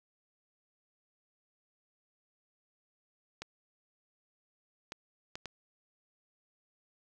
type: clicks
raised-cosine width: 0.2 ms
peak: -23 dBFS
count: 4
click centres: 3.42 / 4.921 / 5.355 / 5.457 s
effects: none